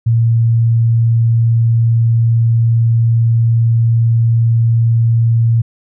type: tone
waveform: sine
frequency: 115.3 Hz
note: A#2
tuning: 19 cents flat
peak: -8 dBFS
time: 0.06-5.62 s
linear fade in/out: 10 ms
effects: none